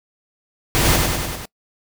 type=noise with echo; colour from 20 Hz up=pink; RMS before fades=-17 dBFS; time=0.75-0.96 s; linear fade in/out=0 ms; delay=99 ms; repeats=5; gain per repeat=-3 dB; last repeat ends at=1.455 s; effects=noise-tail reverb RT60 0.1 s tail -24 dB re dry